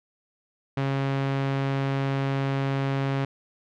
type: tone with low-pass filter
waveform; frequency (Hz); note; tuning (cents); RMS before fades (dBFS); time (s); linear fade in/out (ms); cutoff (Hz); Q
sawtooth; 136.7; C#3; -24; -26; 0.77-3.25; 5; 2900; 0.84
effects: none